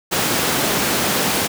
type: high-pass noise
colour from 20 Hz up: pink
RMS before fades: -19 dBFS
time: 0.11-1.48 s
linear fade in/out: 20 ms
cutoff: 170 Hz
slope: 12 dB/octave
effects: none